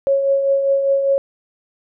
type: tone with tremolo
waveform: sine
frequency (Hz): 550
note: C#5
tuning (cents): -14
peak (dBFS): -11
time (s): 0.07-1.18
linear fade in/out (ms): 0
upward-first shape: triangle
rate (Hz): 5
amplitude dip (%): 50
effects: none